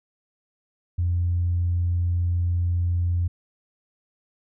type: tone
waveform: sine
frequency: 87.31 Hz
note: F2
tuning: in tune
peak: -19 dBFS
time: 0.98-3.28 s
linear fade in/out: 10 ms
effects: tanh soft clip ceiling -15 dBFS